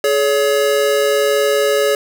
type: tone pair together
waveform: square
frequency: 422.5 / 564 Hz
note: G#4 / C#5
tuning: +30 / +30 cents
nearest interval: perfect fourth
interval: 500 cents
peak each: -16 dBFS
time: 0.04-1.95 s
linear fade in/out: 2 ms
effects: none